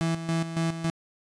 35% pulse tone with tremolo, 164.81 Hz, E3, in tune, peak -22 dBFS, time 0.01-0.9 s, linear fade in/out 0 ms, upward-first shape square, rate 3.6 Hz, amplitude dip 65%, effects resampled to 22050 Hz

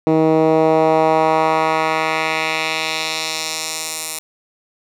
10% pulse tone with band-pass filter sweep, 158.7 Hz, D#3, 35 cents sharp, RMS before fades -17 dBFS, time 0.07-4.19 s, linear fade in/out 0 ms, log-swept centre 330 to 9800 Hz, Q 1.2, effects none

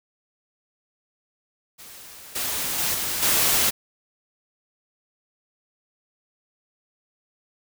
white noise with level steps, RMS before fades -43 / -27 / -24 / -27 / -20 dBFS, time 1.78-3.71 s, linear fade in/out 20 ms, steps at 2.35 / 2.78 / 2.94 / 3.22 s, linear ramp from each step 10 ms, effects none

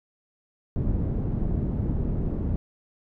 pink low-pass noise, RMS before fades -26 dBFS, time 0.76-2.56 s, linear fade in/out 0 ms, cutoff 260 Hz, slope 12 dB/octave, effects none

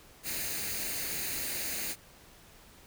white noise with comb filter, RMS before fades -35 dBFS, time 0.23-1.96 s, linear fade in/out 50 ms, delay 0.45 ms, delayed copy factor +0.55, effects pink hiss -56 dBFS RMS until 2.86 s

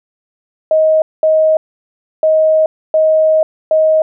sine tone bursts at uneven times, 629 Hz, D#5, 19 cents sharp, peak -7 dBFS, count 5, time 0.71-1.02 / 1.23-1.57 / 2.23-2.66 / 2.94-3.43 / 3.71-4.02 s, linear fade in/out 2 ms, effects none

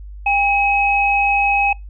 sine tone pair together, 803.5 / 2551 Hz, G5 / D#7, +43 / +43 cents, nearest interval octave + minor sixth, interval 2000 cents, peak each -16 dBFS, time 0.26-1.73 s, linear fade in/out 5 ms, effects noise-tail reverb RT60 0.2 s tail -25 dB re dry + added 50 Hz sine -31 dBFS peak until 1.89 s

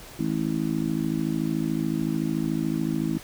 harmonic tone, 53.7 Hz, A1, 41 cents flat, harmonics 3 / 4 / 5 / 6, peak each -29 / -29 / -29 / -29 dBFS, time 0.19-3.18 s, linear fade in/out 5 ms, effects pink hiss -44 dBFS RMS until 3.23 s

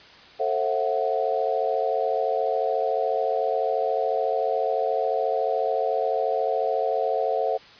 sine chord, F# half-diminished seventh, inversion first, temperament just, 444 / 532.8 / 666 / 740 Hz, A4 / C5 / E5 / F#5, +16 / +31 / +18 / 0 cents, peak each -27 dBFS, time 0.39-7.58 s, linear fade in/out 20 ms, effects white hiss -48 dBFS RMS until 7.79 s + resampled to 11025 Hz

